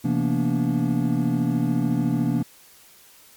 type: tone cluster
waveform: triangle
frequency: 130.4 / 168.1 / 229 / 242.8 / 288.8 Hz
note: C3 / E3 / A#3 / B3 / D4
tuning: -5 / +34 / -31 / -29 / -29 cents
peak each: -24 dBFS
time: 0.04-2.43 s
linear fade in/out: 10 ms
effects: white hiss -51 dBFS RMS until 3.36 s + MP3 96 kbps